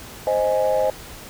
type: chord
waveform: sine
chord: Ab major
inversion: first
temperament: equal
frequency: 523.3 / 622.3 / 830.6 Hz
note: C5 / Eb5 / Ab5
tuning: 0 / 0 / 0 cents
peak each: -19 / -20 / -24 dBFS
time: 0.27-0.9 s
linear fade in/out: 2 ms
effects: tanh soft clip ceiling -10 dBFS + pink hiss -39 dBFS RMS until 1.29 s